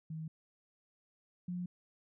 sine tone pair in turn, 158.8 / 178.25 Hz, D#3 / F3, +36 / +36 cents, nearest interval major second, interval 200 cents, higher second, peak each -39 / -36 dBFS, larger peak second, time 0.1-0.28 / 1.48-1.66 s, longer neither, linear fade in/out 5 ms, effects none

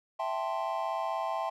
triangle chord, A minor seventh, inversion second, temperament equal, 659.3 / 784 / 880 / 1046.5 Hz, E5 / G5 / A5 / C6, 0 / 0 / 0 / 0 cents, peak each -33 / -34 / -35 / -34 dBFS, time 0.19-1.5 s, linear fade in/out 10 ms, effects none

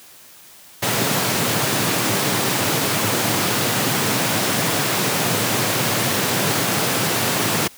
pink high-pass noise, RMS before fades -20 dBFS, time 0.82-7.68 s, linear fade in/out 10 ms, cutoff 100 Hz, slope 96 dB/octave, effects white hiss -45 dBFS RMS until 7.77 s + high-pass 60 Hz 12 dB/octave

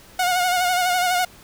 sawtooth tone with vibrato, 723 Hz, F#5, 40 cents flat, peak -14 dBFS, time 0.19-1.25 s, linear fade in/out 5 ms, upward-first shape sine, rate 12 Hz, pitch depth 43 cents each way, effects pink hiss -47 dBFS RMS until 1.43 s

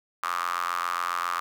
sawtooth tone with high-pass filter, 87.31 Hz, F2, in tune, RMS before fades -29 dBFS, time 0.23-1.4 s, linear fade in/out 0 ms, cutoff 1200 Hz, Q 8, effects none

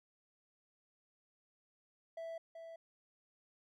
triangle tone with echo, 659.3 Hz, E5, in tune, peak -40 dBFS, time 2.17-2.38 s, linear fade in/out 5 ms, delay 380 ms, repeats 1, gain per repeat -6 dB, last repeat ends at 2.76 s, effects none

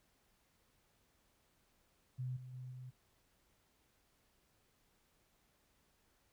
sine tone with level steps, 127.2 Hz, C3, 48 cents flat, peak -38 / -48 / -45 / -47 dBFS, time 2.18-2.91 s, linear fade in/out 20 ms, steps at 2.36 / 2.53 / 2.71 s, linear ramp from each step 10 ms, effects pink hiss -75 dBFS RMS until 6.32 s

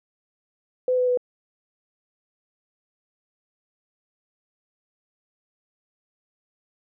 sine tone with pitch steps, 506 / 500.8 / 495.6 Hz, B4 / B4 / B4, +42 / +24 / +6 cents, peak -18 dBFS, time 0.88-1.174 s, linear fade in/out 2 ms, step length 98 ms, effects none

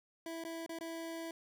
25% pulse tone with dropouts, 329.6 Hz, E4, in tune, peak -37 dBFS, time 0.26-1.31 s, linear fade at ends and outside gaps 2 ms, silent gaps 0.439-0.449 / 0.663-0.693 / 0.788-0.809 s, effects none

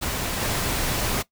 pink noise with level steps, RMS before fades -27 / -25 dBFS, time 0.01-1.23 s, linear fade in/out 20 ms, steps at 0.4 s, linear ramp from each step 5 ms, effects noise-tail reverb RT60 0.1 s tail -18 dB re dry

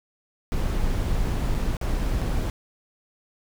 brown noise with dropouts, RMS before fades -24 dBFS, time 0.52-2.5 s, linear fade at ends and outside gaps 0 ms, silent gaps 1.543-1.549 / 1.768-1.813 / 2.212-2.216 s, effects none

